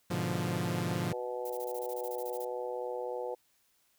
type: chord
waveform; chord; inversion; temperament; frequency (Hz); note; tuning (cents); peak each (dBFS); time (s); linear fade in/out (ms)
sawtooth; G# diminished seventh; none; equal; 103.83 / 123.47 / 146.83 / 174.61; G#2 / B2 / D3 / F3; 0 / 0 / 0 / 0; -34 / -33 / -34 / -30; 0.1-1.13; 10
type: harmonic tone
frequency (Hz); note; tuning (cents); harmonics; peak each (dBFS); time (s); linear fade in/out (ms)
123.47; B2; 0; 3 / 4 / 5 / 6 / 7; -42 / -36 / -44 / -46 / -43; 1.12-3.35; 10
type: noise bursts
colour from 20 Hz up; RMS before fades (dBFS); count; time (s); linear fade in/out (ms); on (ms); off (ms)
violet; -46; 14; 1.45-2.449; 5; 50; 23
effects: white hiss -71 dBFS RMS until 3.98 s